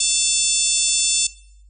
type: harmonic tone with a mistuned harmonic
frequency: 891 Hz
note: A5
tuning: 22 cents sharp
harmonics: 3 / 4 / 5 / 6 / 7 / 8 / 9 / 10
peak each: -30 / -24 / -27 / -26 / -27 / -22 / -24 / -25 dBFS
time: 0-1.27 s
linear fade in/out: 5 ms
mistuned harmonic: 4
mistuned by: -17 cents
effects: noise-tail reverb RT60 0.7 s tail -19 dB re dry + added 50 Hz sine -45 dBFS peak until 1.69 s